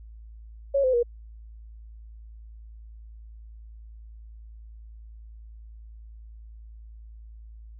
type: tone with pitch steps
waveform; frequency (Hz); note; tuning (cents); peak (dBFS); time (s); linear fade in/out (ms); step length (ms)
sine; 554.4 / 514.3 / 477.1; C#5 / C5 / A#4; 0 / -30 / +40; -19; 0.74-1.031; 10; 97
effects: added 55 Hz sine -42 dBFS peak until 7.79 s